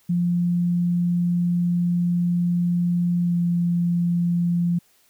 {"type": "tone with pitch glide", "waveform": "sine", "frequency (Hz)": [174.61, 173], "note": ["F3", "F3"], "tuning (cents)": [0, -16], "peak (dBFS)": -18, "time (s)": [0.09, 4.79], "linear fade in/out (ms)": 10, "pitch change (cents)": -16, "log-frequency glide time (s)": [3.22, 3.36], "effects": ["white hiss -60 dBFS RMS until 5.09 s"]}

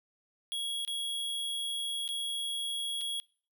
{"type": "tone with dropouts", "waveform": "square", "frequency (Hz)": 3322, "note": "G#7", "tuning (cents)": 0, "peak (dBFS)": -33, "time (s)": [0.52, 3.2], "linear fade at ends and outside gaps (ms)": 0, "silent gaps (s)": [[0.85, 0.877], [2.078, 2.089], [3.01, 3.014]], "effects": ["noise-tail reverb RT60 0.5 s tail -25 dB re dry"]}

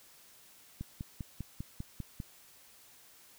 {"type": "click train", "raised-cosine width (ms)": 5, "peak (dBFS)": -26, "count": 8, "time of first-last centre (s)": [0.81, 2.202], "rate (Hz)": 5.03, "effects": ["white hiss -59 dBFS RMS until 3.38 s"]}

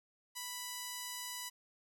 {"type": "tone", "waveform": "5% pulse", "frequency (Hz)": 987.8, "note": "B5", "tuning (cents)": 0, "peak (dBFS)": -29, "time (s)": [0.35, 1.5], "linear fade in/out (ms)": 20, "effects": []}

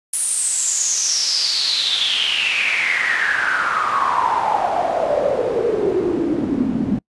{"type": "noise with band-pass filter sweep", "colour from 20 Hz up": "pink", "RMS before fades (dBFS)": -19, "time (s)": [0.13, 6.99], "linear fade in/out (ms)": 5, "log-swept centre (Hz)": [10000, 210], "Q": 8.5, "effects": ["noise-tail reverb RT60 0.1 s tail -26 dB re dry", "resampled to 24000 Hz"]}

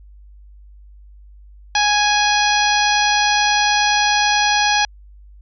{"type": "harmonic tone", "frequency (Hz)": 830.6, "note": "G#5", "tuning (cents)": 0, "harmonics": [1, 2, 3, 4, 5, 6, 7], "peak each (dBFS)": [-17, -20, -22, -23, -24, -25, -25], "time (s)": [1.75, 4.85], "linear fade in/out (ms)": 2, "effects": ["added 50 Hz sine -40 dBFS peak until 5.41 s"]}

